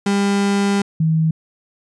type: tone pair in turn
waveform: 35% pulse / sine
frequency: 200 / 159.89 Hz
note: G3 / D#3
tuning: +35 / +47 cents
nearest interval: major third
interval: 388 cents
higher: first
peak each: -13 dBFS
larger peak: neither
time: 0.06-0.82 / 1-1.31 s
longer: first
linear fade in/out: 5 ms
effects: resampled to 22050 Hz